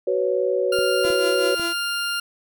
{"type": "chord", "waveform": "sine", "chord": "F# suspended fourth", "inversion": "none", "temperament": "equal with one note detuned", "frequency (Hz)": [374.5, 493.9, 554.4], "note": ["F#4", "B4", "C#5"], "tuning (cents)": [21, 0, 0], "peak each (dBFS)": -23, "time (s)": [0.07, 1.55], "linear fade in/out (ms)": 5}
{"type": "tone", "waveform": "20% pulse", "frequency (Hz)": 1400, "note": "F6", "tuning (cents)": 4, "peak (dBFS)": -18, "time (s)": [0.72, 2.2], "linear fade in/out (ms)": 5}
{"type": "clicks", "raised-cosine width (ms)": 2, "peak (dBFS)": -22, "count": 4, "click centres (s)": [0.788, 1.05, 1.103, 1.597]}
{"type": "tone with tremolo", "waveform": "sawtooth", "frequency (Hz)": 339.4, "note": "F4", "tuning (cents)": -49, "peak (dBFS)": -21, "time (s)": [1.03, 1.74], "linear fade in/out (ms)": 20, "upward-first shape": "triangle", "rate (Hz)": 5.2, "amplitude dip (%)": 80}
{"effects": []}